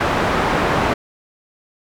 white low-pass noise, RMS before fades -18 dBFS, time 0-0.94 s, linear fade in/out 10 ms, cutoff 1200 Hz, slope 12 dB/octave, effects none

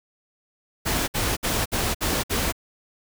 pink noise bursts, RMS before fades -24 dBFS, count 6, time 0.85-2.525 s, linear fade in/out 20 ms, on 230 ms, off 59 ms, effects none

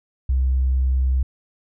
triangle tone with tanh clipping, 65 Hz, C2, 11 cents flat, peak -16 dBFS, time 0.29-1.23 s, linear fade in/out 5 ms, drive 5 dB, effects none

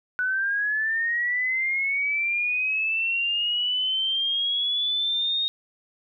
sine linear sweep, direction up, 1480 to 3729 Hz, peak -22 dBFS, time 0.19-5.48 s, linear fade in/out 0 ms, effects none

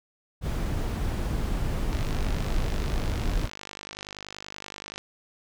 brown noise, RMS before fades -27 dBFS, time 0.41-3.5 s, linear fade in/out 50 ms
click train, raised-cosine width 0.2 ms, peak -20 dBFS, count 155, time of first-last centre 1.93-4.98 s, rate 50.5 Hz
effects none

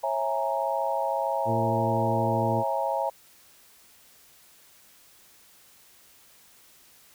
sine chord, A# half-diminished seventh, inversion first, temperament equal with one note detuned, 545.5 / 659.3 / 830.6 / 932.3 Hz, C#5 / E5 / G#5 / A#5, -28 / 0 / 0 / 0 cents, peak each -30 dBFS, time 0.03-3.1 s, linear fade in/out 10 ms
harmonic tone, 114.1 Hz, A#2, 37 cents flat, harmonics 1 / 2 / 3 / 4, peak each -28 / -31 / -33 / -34 dBFS, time 1.45-2.64 s, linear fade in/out 50 ms
effects white hiss -56 dBFS RMS until 7.14 s

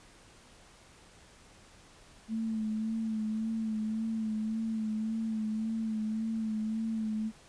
sine tone with vibrato, 220 Hz, A3, in tune, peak -30 dBFS, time 2.28-7.32 s, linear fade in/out 50 ms, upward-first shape sine, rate 1.8 Hz, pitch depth 33 cents each way, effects pink hiss -57 dBFS RMS until 7.48 s + resampled to 22050 Hz

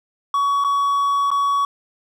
triangle tone with dropouts, 1125 Hz, C#6, 25 cents sharp, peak -14 dBFS, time 0.34-1.65 s, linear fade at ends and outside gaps 2 ms, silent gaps 0.64-0.646 / 1.305-1.314 s, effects none

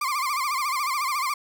35% pulse tone with vibrato, 1114 Hz, C#6, 8 cents sharp, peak -22 dBFS, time 0.01-1.34 s, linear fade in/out 5 ms, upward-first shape sine, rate 14 Hz, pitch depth 140 cents each way, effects none

